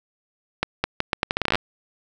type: accelerating click train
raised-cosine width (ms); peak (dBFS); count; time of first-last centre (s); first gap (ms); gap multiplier
0.3; -4; 15; 0.63-1.555; 210; 0.78
effects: none